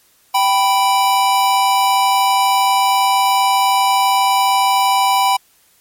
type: tone pair together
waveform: square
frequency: 779.7 / 987.8 Hz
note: G5 / B5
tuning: -10 / 0 cents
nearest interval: major third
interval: 410 cents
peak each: -15 dBFS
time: 0.34-5.37 s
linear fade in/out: 10 ms
effects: white hiss -54 dBFS RMS until 5.8 s + MP3 64 kbps